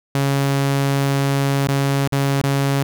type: tone with dropouts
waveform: sawtooth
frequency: 138.59 Hz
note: C#3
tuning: in tune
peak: -12 dBFS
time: 0.15-2.83 s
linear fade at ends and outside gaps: 2 ms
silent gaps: 1.673-1.685 / 2.076-2.123 / 2.416-2.437 s
effects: none